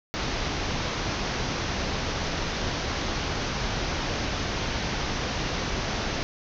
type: low-pass noise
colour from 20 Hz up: pink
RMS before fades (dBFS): -29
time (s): 0.14-6.23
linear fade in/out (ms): 0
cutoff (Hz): 6300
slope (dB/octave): 96
effects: none